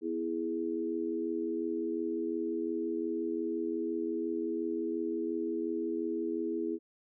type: chord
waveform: sine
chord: E major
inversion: second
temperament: equal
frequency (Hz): 246.9 / 329.6 / 415.3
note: B3 / E4 / G#4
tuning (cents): 0 / 0 / 0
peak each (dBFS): -39 / -33 / -36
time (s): 0.01-6.79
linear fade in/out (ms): 50
effects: none